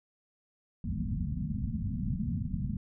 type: low-pass noise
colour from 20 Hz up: white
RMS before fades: -33 dBFS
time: 0.84-2.77 s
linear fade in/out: 2 ms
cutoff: 240 Hz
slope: 96 dB/octave
effects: none